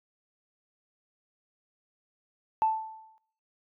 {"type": "tone with exponential decay", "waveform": "sine", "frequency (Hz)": 880, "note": "A5", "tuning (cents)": 0, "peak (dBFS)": -19, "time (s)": [2.62, 3.18], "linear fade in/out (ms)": 0, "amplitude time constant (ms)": 120, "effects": ["noise-tail reverb RT60 0.8 s tail -22 dB re dry", "tanh soft clip ceiling -15 dBFS"]}